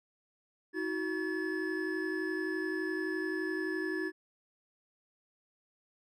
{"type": "tone cluster", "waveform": "triangle", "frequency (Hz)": [319.8, 371.5, 1719], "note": ["D#4", "F#4", "A6"], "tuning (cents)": [48, 7, -41], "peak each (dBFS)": [-34, -34, -36], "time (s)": [0.73, 4.12], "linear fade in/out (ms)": 50, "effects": []}